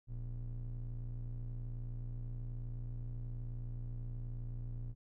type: ring-modulated tone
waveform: triangle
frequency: 73.42 Hz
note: D2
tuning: in tune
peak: -34 dBFS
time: 0.07-4.95 s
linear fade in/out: 50 ms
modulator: 44 Hz
effects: none